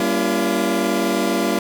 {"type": "chord", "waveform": "25% pulse", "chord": "G diminished seventh", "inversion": "none", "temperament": "just", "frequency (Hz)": [196, 235.2, 282.2, 338.7], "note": ["G3", "Bb3", "Db4", "Fb4"], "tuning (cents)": [0, 16, 31, 47], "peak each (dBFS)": [-20, -20, -21, -18], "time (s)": [0, 1.59], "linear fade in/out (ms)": 2, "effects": []}